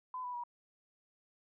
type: tone with pitch steps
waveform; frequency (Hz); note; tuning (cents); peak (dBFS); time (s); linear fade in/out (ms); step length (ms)
sine; 1013 / 987.6 / 962.8; B5 / B5 / B5; +44 / 0 / -44; -38; 0.14-0.437; 2; 99
effects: none